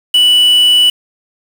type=tone with quantisation; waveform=triangle; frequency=2960 Hz; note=F#7; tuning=in tune; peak=-4 dBFS; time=0.14-0.9 s; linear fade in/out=5 ms; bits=4; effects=none